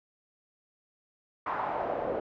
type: noise with band-pass filter sweep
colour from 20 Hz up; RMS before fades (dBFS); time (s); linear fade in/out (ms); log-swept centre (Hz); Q
pink; -32; 1.46-2.2; 5; 1100 to 480; 2.8
effects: low-pass 2000 Hz 12 dB/octave